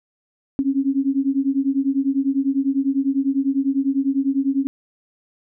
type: beating tone pair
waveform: sine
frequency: 268 / 278 Hz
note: C4 / C#4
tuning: +42 / +5 cents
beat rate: 10 Hz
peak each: -20 / -20 dBFS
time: 0.59-4.67 s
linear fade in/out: 0 ms
effects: none